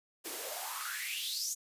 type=noise with high-pass filter sweep; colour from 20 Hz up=white; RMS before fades=-38 dBFS; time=0.24-1.55 s; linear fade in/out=20 ms; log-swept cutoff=310 to 6900 Hz; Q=6.2; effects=resampled to 32000 Hz